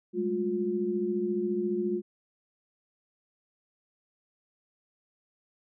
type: tone cluster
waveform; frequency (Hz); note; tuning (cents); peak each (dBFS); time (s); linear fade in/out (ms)
sine; 198.4 / 212.8 / 355.7; G3 / G#3 / F4; +21 / +42 / +32; -35 / -33 / -28; 0.13-2.02; 50
effects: none